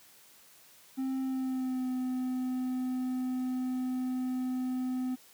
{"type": "tone with pitch glide", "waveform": "triangle", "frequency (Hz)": [263.8, 254.7], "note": ["C4", "C4"], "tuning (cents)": [14, -46], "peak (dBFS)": -28, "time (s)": [0.97, 5.16], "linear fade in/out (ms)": 20, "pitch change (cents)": -60, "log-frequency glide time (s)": [1.21, 1.88], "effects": ["white hiss -58 dBFS RMS until 5.33 s", "high-pass 100 Hz 12 dB/octave"]}